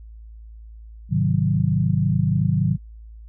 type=chord; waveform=sine; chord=Ab dominant seventh; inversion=none; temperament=equal with one note detuned; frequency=103.83 / 130.81 / 154.31 / 185 Hz; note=Ab2 / C3 / Eb3 / Gb3; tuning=0 / 0 / -14 / 0 cents; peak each=-23 / -23 / -21 / -23 dBFS; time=1.09-2.78 s; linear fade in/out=50 ms; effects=added 55 Hz sine -38 dBFS peak until 3.28 s